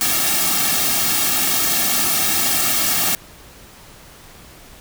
white noise with comb filter, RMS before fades -18 dBFS, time 0.01-3.15 s, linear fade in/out 0 ms, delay 2 ms, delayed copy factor -0.85, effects pink hiss -43 dBFS RMS until 4.8 s

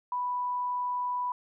sine tone, 987.8 Hz, B5, in tune, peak -28 dBFS, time 0.12-1.32 s, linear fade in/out 2 ms, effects none

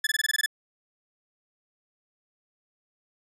sawtooth tone bursts, 1732 Hz, A6, 28 cents flat, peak -19 dBFS, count 9, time 0.04-0.461 s, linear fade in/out 5 ms, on 29 ms, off 20 ms, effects resampled to 32000 Hz

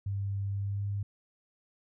sine tone with pitch glide, 99.2 to 100.82 Hz, G2 to G2, +21 to +49 cents, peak -30 dBFS, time 0.06-1.03 s, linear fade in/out 5 ms, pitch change +28 cents, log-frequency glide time 0.5-0.86 s, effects none

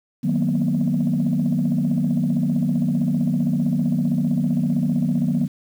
sine chord, B major seventh, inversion first, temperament just, 154.34 / 185.21 / 231.5 / 246.9 Hz, D#3 / F#3 / A#3 / B3, -14 / +2 / -12 / 0 cents, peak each -22 dBFS, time 0.23-5.48 s, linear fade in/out 20 ms, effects tanh soft clip ceiling -12 dBFS + 8-bit

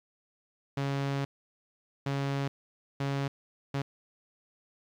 sawtooth tone bursts at uneven times, 138.8 Hz, C#3, 3 cents sharp, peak -25 dBFS, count 4, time 0.77-1.25 / 2.06-2.48 / 3-3.28 / 3.74-3.82 s, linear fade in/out 5 ms, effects low-pass 5000 Hz 12 dB/octave + 11-bit

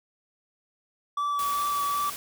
triangle tone with vibrato, 1152 Hz, D6, 34 cents flat, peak -23 dBFS, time 1.17-2.1 s, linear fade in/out 5 ms, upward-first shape sine, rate 2.6 Hz, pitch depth 13 cents each way
white noise, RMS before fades -37 dBFS, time 1.39-2.16 s, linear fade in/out 0 ms
effects none

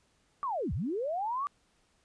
sine linear two-way sweep, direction down then up, 1181 to 60 to 1181 Hz, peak -30 dBFS, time 0.43-1.47 s, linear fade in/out 0 ms, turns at 0.73 s, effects pink hiss -70 dBFS RMS until 2.04 s + resampled to 22050 Hz

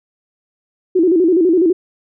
sine tone with vibrato, 346.8 Hz, F4, 12 cents flat, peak -9 dBFS, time 0.95-1.73 s, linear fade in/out 10 ms, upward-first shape square, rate 12 Hz, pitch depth 110 cents each way, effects none

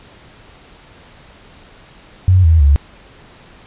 sine tone with pitch steps, 92.5 / 80.99 / 70.92 Hz, F#2 / E2 / C#2, 0 / -30 / +40 cents, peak -6 dBFS, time 2.28-2.76 s, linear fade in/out 0 ms, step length 160 ms, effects pink hiss -43 dBFS RMS until 3.66 s + resampled to 8000 Hz

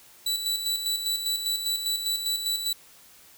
sawtooth tone with tremolo, 3951 Hz, B7, in tune, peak -21 dBFS, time 0.26-2.73 s, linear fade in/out 5 ms, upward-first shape square, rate 5 Hz, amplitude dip 50%, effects white hiss -53 dBFS RMS until 3.37 s

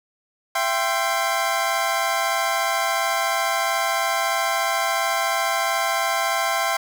25% pulse chord, C major, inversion first, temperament equal with one note detuned, 670 / 784 / 1046.5 Hz, E5 / G5 / C6, +28 / 0 / 0 cents, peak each -21 dBFS, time 0.55-6.77 s, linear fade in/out 5 ms, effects none

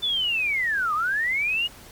sine linear two-way sweep, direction down then up, 3540 to 1174.7 to 2920 Hz, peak -21 dBFS, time 0.02-1.68 s, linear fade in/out 20 ms, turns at 0.94 s, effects pink hiss -46 dBFS RMS until 1.91 s + MP3 96 kbps

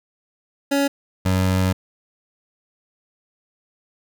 25% pulse tone pair in turn, 280 / 93.44 Hz, C#4 / F#2, +18 / +18 cents, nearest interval octave + perfect fifth, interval 1900 cents, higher first, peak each -13 dBFS, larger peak neither, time 0.71-0.88 / 1.25-1.73 s, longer second, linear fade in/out 10 ms, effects none

